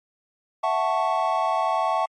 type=chord; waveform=triangle; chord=F# minor seventh; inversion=third; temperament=equal; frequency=659.3 / 740 / 880 / 1108.7 Hz; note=E5 / F#5 / A5 / C#6; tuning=0 / 0 / 0 / 0 cents; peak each=-24 dBFS; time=0.63-2.06 s; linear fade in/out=10 ms; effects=MP3 48 kbps